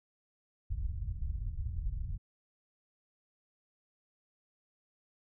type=low-pass noise; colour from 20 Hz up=pink; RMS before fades=-36 dBFS; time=0.7-2.18 s; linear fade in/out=10 ms; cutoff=100 Hz; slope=24 dB/octave; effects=none